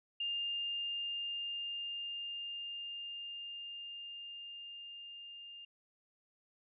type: tone with level ramp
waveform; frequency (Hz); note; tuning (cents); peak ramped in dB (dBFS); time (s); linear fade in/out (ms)
sine; 2808; F7; +9; -34 to -48; 0.2-5.65; 5
effects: none